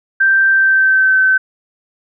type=tone with pitch glide; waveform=sine; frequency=1568 to 1533.1 Hz; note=G6 to G6; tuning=0 to -39 cents; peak=-8 dBFS; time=0.2-1.38 s; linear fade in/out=10 ms; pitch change=-39 cents; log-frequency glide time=0.5-1.19 s; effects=none